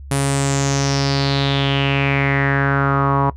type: tone with low-pass filter sweep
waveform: sawtooth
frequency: 138.59 Hz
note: C#3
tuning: in tune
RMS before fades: -17 dBFS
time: 0.11-3.3 s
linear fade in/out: 5 ms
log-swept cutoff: 10000 to 1000 Hz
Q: 5.4
effects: noise-tail reverb RT60 0.1 s tail -19 dB re dry + added 69 Hz sine -32 dBFS peak until 3.36 s